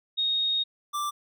sine / square tone pair in turn, 3729 / 1175.9 Hz, A#7 / D6, 0 / +2 cents, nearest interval octave + minor sixth, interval 1998 cents, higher first, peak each -23 / -28 dBFS, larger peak first, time 0.17-0.64 / 0.93-1.11 s, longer first, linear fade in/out 20 ms, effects none

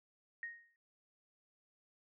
sine tone with exponential decay, 1864.7 Hz, A#6, in tune, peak -38 dBFS, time 0.43-0.76 s, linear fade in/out 1 ms, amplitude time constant 70 ms, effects none

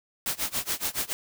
white noise with tremolo, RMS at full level -27 dBFS, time 0.26-1.13 s, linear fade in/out 0 ms, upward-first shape sine, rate 7.1 Hz, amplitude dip 95%, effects none

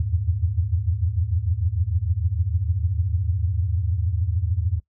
sine tone cluster, 78.2 / 84.9 / 91.5 / 105.2 Hz, D#2 / F2 / F#2 / G#2, +9 / -48 / -19 / +23 cents, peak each -26 dBFS, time 0-4.8 s, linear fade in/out 5 ms, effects noise-tail reverb RT60 0.1 s tail -19 dB re dry

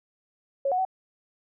sine tone with pitch steps, 551 / 733 / 755 Hz, C#5 / F#5 / F#5, -11 / -16 / +35 cents, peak -22 dBFS, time 0.65-0.851 s, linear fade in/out 5 ms, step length 67 ms, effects none

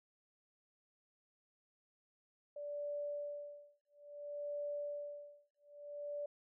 sine tone with tremolo, 582 Hz, D5, 16 cents flat, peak -38 dBFS, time 2.56-6.26 s, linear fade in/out 5 ms, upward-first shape sine, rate 0.59 Hz, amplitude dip 100%, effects none

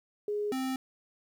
sine / square tone pair in turn, 415.6 / 261.8 Hz, G#4 / C4, +1 / +1 cents, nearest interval minor sixth, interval 800 cents, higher first, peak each -29 / -31 dBFS, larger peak first, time 0.28-0.52 / 0.52-0.76 s, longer neither, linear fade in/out 2 ms, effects 11-bit

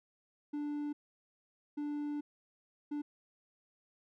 triangle tone bursts at uneven times, 293.7 Hz, D4, in tune, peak -33 dBFS, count 3, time 0.53-0.93 / 1.77-2.21 / 2.91-3.02 s, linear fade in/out 10 ms, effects none

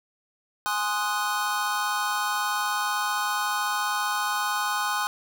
square chord, Ab dominant seventh, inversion none, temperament equal, 830.6 / 1046.5 / 1244.5 / 1480 Hz, Ab5 / C6 / Eb6 / Gb6, 0 / 0 / 0 / 0 cents, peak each -31 dBFS, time 0.66-5.07 s, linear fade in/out 0 ms, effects none

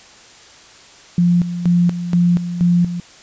sine tone with tremolo, 174.61 Hz, F3, in tune, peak -10 dBFS, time 1.18-3 s, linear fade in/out 2 ms, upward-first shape square, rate 2.1 Hz, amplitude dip 70%, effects white hiss -43 dBFS RMS until 3.22 s + resampled to 16000 Hz

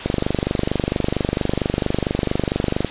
click train, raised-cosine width 2 ms, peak -5 dBFS, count 69, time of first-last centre 0.06-2.847 s, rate 24.4 Hz, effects white hiss -30 dBFS RMS until 2.9 s + resampled to 8000 Hz

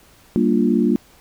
sine chord, G minor seventh, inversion none, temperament equal, 196 / 233.1 / 293.7 / 349.2 Hz, G3 / Bb3 / D4 / F4, 0 / 0 / 0 / 0 cents, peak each -20 / -17 / -21 / -21 dBFS, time 0.36-0.96 s, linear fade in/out 0 ms, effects pink hiss -51 dBFS RMS until 1.2 s

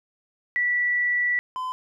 sine / triangle tone pair in turn, 1956 / 1020.7 Hz, B6 / C6, -17 / -43 cents, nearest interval major seventh, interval 1126 cents, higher first, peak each -20 / -25 dBFS, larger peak first, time 0.56-1.39 / 1.56-1.72 s, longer first, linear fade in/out 0 ms, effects none

